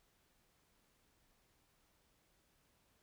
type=silence; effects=pink hiss -75 dBFS RMS until 3.02 s